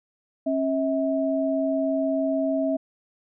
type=tone pair together; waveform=sine; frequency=271.5 / 645 Hz; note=C#4 / E5; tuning=-36 / -38 cents; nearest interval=octave + minor third; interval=1498 cents; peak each=-24 dBFS; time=0.46-2.77 s; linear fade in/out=10 ms; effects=none